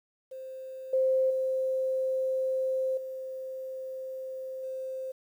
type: tone with level steps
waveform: sine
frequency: 523.3 Hz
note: C5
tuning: in tune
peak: -38 / -22 / -26 / -35 / -33 dBFS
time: 0.31-5.12 s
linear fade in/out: 10 ms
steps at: 0.93 / 1.3 / 2.97 / 4.63 s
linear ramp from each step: 5 ms
effects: 10-bit